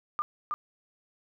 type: tone with echo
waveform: sine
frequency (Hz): 1204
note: D6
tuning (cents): +43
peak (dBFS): -26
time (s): 0.19-0.22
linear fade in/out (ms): 0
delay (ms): 320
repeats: 1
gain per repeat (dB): -2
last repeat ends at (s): 0.54
effects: none